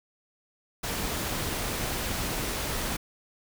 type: noise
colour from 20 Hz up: pink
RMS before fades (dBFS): -31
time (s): 0.83-2.97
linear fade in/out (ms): 10
effects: none